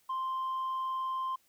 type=tone; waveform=sine; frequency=1046.5 Hz; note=C6; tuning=in tune; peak=-29 dBFS; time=0.09-1.36 s; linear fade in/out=10 ms; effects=tanh soft clip ceiling -30 dBFS + white hiss -69 dBFS RMS until 1.48 s